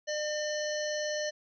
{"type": "harmonic tone", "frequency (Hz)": 603, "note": "D5", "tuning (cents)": 46, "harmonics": [1, 3, 5, 7, 9, 10], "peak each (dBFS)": [-32, -38, -44, -42, -46, -41], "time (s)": [0.07, 1.31], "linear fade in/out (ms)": 20, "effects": []}